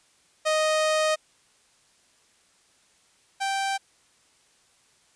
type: tone pair in turn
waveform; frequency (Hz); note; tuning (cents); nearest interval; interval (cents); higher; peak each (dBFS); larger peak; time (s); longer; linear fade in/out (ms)
sawtooth; 622.3 / 782.2; D#5 / G5; 0 / -4; major third; 396; second; -17 / -21; first; 0.45-1.16 / 3.4-3.78; first; 20
effects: white hiss -62 dBFS RMS until 5.15 s + resampled to 22050 Hz